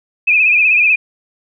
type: tone with vibrato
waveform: sine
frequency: 2499 Hz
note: D#7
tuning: 7 cents sharp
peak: -8 dBFS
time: 0.27-0.96 s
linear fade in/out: 10 ms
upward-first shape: sine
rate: 16 Hz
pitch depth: 76 cents each way
effects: none